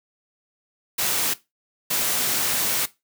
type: noise bursts at uneven times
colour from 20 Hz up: white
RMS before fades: -23 dBFS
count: 2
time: 0.98-1.34 / 1.9-2.86 s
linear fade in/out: 10 ms
effects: noise-tail reverb RT60 0.2 s tail -17 dB re dry + high-pass 100 Hz 12 dB/octave